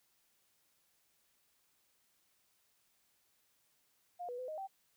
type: tone with pitch steps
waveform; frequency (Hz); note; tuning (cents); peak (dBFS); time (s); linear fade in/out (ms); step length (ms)
sine; 708 / 489.5 / 507 / 622 / 775; F5 / B4 / B4 / D#5 / G5; +23 / -15 / +45 / -1 / -20; -40; 4.19-4.675; 20; 97
effects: white hiss -75 dBFS RMS until 4.96 s